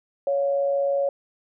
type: tone pair together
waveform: sine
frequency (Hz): 558 / 704.3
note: C#5 / F5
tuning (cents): +11 / +14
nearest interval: major third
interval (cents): 403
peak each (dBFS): -20 / -32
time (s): 0.27-1.09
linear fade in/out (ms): 2
effects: none